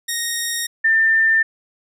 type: tone pair in turn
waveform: 10% pulse / sine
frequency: 1864.7 / 1792.7 Hz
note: A#6 / A6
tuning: 0 / +32 cents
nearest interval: minor second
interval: 68 cents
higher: first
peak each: -12 dBFS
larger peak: neither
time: 0.08-0.67 / 0.84-1.43 s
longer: neither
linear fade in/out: 10 ms
effects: none